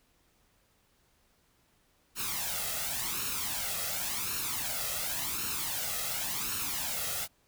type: noise with flanger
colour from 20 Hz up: white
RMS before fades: -34 dBFS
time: 2.15-7.28 s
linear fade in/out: 50 ms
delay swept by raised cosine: 0.73 to 1.55 ms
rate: 0.91 Hz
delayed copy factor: +0.65
effects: pink hiss -69 dBFS RMS until 7.47 s